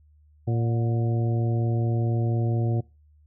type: harmonic tone with a mistuned harmonic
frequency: 115.7 Hz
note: A#2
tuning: 13 cents flat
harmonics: 1 / 2 / 3 / 4 / 5 / 6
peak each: -22 / -33 / -32 / -39 / -39 / -39 dBFS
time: 0.47-2.81 s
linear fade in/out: 10 ms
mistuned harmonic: 6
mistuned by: +75 cents
effects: noise-tail reverb RT60 0.3 s tail -23 dB re dry + added 75 Hz sine -54 dBFS peak until 3.26 s